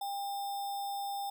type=tone with sample-and-hold; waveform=sine; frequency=800 Hz; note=G5; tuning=35 cents sharp; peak=-34 dBFS; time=0.01-1.3 s; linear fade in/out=5 ms; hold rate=4410 Hz; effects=none